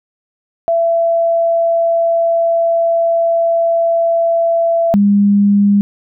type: tone pair in turn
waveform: sine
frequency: 670 / 202.4 Hz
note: E5 / G#3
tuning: +28 / -44 cents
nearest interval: octave + major sixth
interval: 2072 cents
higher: first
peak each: -10 / -7 dBFS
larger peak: second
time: 0.68-4.94 / 4.94-5.81 s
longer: first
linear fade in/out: 0 ms
effects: none